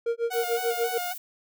triangle tone with tremolo, 466.2 Hz, A#4, in tune, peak -20 dBFS, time 0.06-0.98 s, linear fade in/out 5 ms, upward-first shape sine, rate 6.8 Hz, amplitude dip 100%
sawtooth tone with vibrato, 727 Hz, F#5, 31 cents flat, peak -26 dBFS, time 0.3-1.14 s, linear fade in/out 20 ms, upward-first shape square, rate 3.7 Hz, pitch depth 33 cents each way
violet noise, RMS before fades -38 dBFS, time 0.33-1.18 s, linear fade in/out 5 ms
effects none

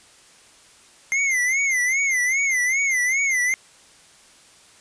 square tone with vibrato, 2093 Hz, C7, in tune, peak -19 dBFS, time 1.12-3.54 s, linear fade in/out 0 ms, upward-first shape sine, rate 2.5 Hz, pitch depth 120 cents each way, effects white hiss -51 dBFS RMS until 4.8 s + resampled to 22050 Hz

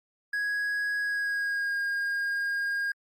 triangle tone with pitch glide, 1661.2 to 1622.3 Hz, G#6 to G#6, 0 to -41 cents, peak -25 dBFS, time 0.33-2.92 s, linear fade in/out 5 ms, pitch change -41 cents, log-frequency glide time 1-1.79 s, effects Opus 48 kbps

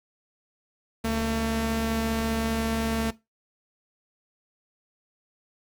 sawtooth tone pair together, 70.1 / 225.1 Hz, C#2 / A3, +20 / +40 cents, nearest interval octave + minor sixth, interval 2020 cents, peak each -28 / -21 dBFS, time 1.04-3.11 s, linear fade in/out 10 ms, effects noise-tail reverb RT60 0.2 s tail -17 dB re dry + Opus 48 kbps

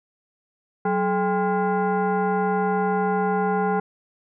sine tone with frequency modulation, 186.1 Hz, F#3, 10 cents sharp, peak -19 dBFS, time 0.85-3.8 s, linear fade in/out 5 ms, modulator 613 Hz, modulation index 1.5, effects none

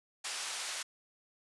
white band-pass noise, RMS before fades -39 dBFS, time 0.24-0.83 s, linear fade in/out 10 ms, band 760 to 8000 Hz, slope 12 dB/octave, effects resampled to 24000 Hz

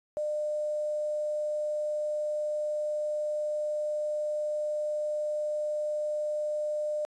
sine tone with quantisation, 602 Hz, D5, 43 cents sharp, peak -28 dBFS, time 0.17-7.05 s, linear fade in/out 0 ms, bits 9, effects resampled to 24000 Hz

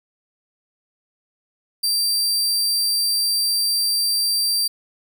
sawtooth tone, 4699 Hz, D8, in tune, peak -15 dBFS, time 1.83-4.68 s, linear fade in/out 10 ms, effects none

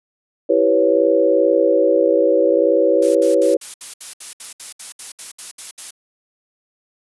sine chord, C# half-diminished seventh, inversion first, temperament equal, 329.6 / 392 / 493.9 / 554.4 Hz, E4 / G4 / B4 / C#5, 0 / 0 / 0 / 0 cents, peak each -19 / -19 / -16 / -16 dBFS, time 0.49-3.57 s, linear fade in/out 10 ms
blue noise bursts, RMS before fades -30 dBFS, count 15, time 3.02-5.908 s, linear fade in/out 5 ms, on 130 ms, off 67 ms
effects resampled to 24000 Hz

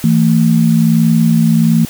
sine tone pair together, 163.26 / 224.6 Hz, E3 / A3, -16 / +36 cents, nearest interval tritone, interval 552 cents, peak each -10 dBFS, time 0.04-1.85 s, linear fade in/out 2 ms, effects white hiss -31 dBFS RMS until 1.89 s

